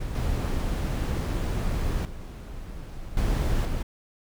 brown noise with level steps, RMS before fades -31 / -26 / -38 / -24 / -28 dBFS, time 0-3.83 s, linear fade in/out 10 ms, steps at 0.15 / 2.05 / 3.17 / 3.65 s, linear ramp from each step 2 ms, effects none

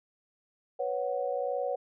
sine chord, B suspended second, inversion none, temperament just, 493.9 / 555.6 / 740.8 Hz, B4 / C#5 / F#5, 0 / +4 / +2 cents, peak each -33 / -32 / -35 dBFS, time 0.79-1.76 s, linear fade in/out 10 ms, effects none

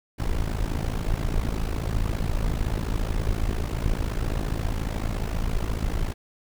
brown noise with amplitude modulation, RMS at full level -22 dBFS, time 0.18-6.14 s, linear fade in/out 20 ms, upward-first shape sine, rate 54.4 Hz, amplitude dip 85%, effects none

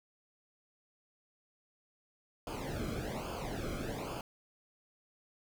brown noise with flanger, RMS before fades -39 dBFS, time 2.47-4.21 s, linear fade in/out 2 ms, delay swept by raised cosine 0.51 to 1.11 ms, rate 1.2 Hz, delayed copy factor -0.85, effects none

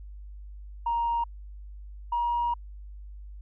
sine tone pair in turn, 937 / 951.2 Hz, A#5 / A#5, +9 / +35 cents, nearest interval unison, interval 26 cents, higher second, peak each -23 dBFS, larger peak neither, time 0.86-1.24 / 2.12-2.54 s, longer second, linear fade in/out 5 ms, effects tanh soft clip ceiling -20 dBFS + added 50 Hz sine -40 dBFS peak until 3.41 s

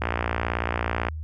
click train, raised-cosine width 0.5 ms, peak -9 dBFS, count 63, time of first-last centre 0.02-1.085 s, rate 58.2 Hz, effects added 78 Hz sine -30 dBFS peak until 1.23 s

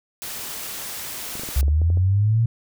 white noise, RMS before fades -32 dBFS, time 0.22-1.61 s, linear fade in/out 0 ms
clicks, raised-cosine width 2 ms, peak -22 dBFS, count 9, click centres 1.354 / 1.396 / 1.435 / 1.489 / 1.63 / 1.682 / 1.817 / 1.902 / 1.973 s
sine linear sweep, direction up, 65.41 to 117.5 Hz, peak -15 dBFS, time 1.56-2.46 s, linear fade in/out 5 ms
effects none

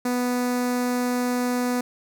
sawtooth tone with notch filter, 246.9 Hz, B3, in tune, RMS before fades -24 dBFS, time 0.05-1.81 s, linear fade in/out 5 ms, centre 3100 Hz, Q 1.5, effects none

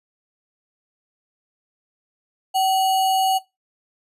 sine tone with sample-and-hold, 762 Hz, G5, 49 cents flat, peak -16 dBFS, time 2.54-3.39 s, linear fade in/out 20 ms, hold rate 3675 Hz, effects noise-tail reverb RT60 0.2 s tail -18 dB re dry + resampled to 32000 Hz

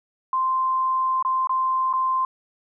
sine tone with dropouts, 1043 Hz, C6, 6 cents flat, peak -19 dBFS, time 0.33-2.25 s, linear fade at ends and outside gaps 2 ms, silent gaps 1.226-1.249 / 1.472-1.494 / 1.929-1.936 s, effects none

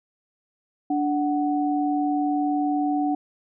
sine tone pair together, 292.7 / 743 Hz, D4 / F#5, -6 / +7 cents, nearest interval octave + major third, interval 1613 cents, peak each -22 / -25 dBFS, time 0.9-3.15 s, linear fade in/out 5 ms, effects none

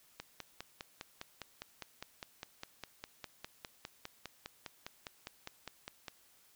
click train, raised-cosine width 0.2 ms, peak -25 dBFS, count 30, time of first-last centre 0.2-6.082 s, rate 4.93 Hz, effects white hiss -66 dBFS RMS until 6.55 s

